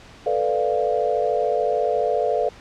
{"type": "chord", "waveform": "sine", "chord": "B half-diminished seventh", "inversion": "third", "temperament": "equal", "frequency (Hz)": [440, 493.9, 587.3, 698.5], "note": ["A4", "B4", "D5", "F5"], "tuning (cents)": [0, 0, 0, 0], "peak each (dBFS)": -24, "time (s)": [0.26, 2.49], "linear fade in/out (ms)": 5, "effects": ["pink hiss -45 dBFS RMS until 2.6 s", "low-pass 5000 Hz 12 dB/octave"]}